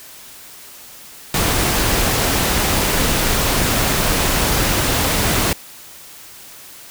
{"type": "noise", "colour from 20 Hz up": "pink", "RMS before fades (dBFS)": -17, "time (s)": [1.34, 5.53], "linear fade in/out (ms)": 2, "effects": ["white hiss -39 dBFS RMS until 6.9 s"]}